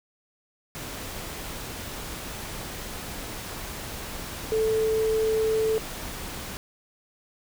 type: tone in noise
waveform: sine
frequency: 439.9 Hz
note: A4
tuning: in tune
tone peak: -21 dBFS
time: 4.52-5.78 s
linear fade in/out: 0 ms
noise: pink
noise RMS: -36 dBFS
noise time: 0.75-6.57 s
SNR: +12 dB
effects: none